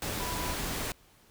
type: tone in noise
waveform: sine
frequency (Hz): 987.8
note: B5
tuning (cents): 0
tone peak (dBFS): -38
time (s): 0.2-0.53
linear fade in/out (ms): 2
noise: pink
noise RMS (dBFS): -34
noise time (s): 0.02-0.92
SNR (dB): -7
effects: pink hiss -61 dBFS RMS until 1.3 s